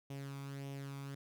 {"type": "tone with flanger", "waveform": "sawtooth", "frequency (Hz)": 138.59, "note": "C#3", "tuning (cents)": 0, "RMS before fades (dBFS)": -45, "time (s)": [0.1, 1.15], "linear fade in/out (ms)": 5, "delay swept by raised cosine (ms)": [0.33, 0.87], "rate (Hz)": 1.7, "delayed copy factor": 0.55, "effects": []}